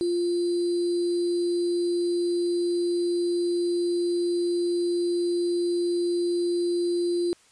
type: tone with sample-and-hold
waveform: sine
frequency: 347.8 Hz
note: F4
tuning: 7 cents flat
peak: -22 dBFS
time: 0.01-7.33 s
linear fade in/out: 0 ms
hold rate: 4410 Hz
effects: white hiss -58 dBFS RMS until 7.51 s + resampled to 22050 Hz